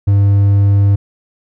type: tone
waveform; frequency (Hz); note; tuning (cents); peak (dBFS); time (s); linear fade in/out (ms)
triangle; 100; G2; +35; -5; 0.07-0.96; 10
effects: none

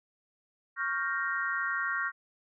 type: chord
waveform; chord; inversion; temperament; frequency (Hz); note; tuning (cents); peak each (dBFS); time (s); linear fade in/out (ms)
sine; G half-diminished seventh; second; equal; 1108.7 / 1396.9 / 1568 / 1864.7; Db6 / F6 / G6 / Bb6; 0 / 0 / 0 / 0; -36 / -33 / -35 / -34; 0.76-2.12; 50
effects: none

